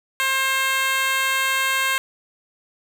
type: tone with high-pass filter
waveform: 10% pulse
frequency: 532 Hz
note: C5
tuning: 29 cents sharp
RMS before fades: -21 dBFS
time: 0.2-1.98 s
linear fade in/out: 0 ms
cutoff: 1200 Hz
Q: 1.1
effects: none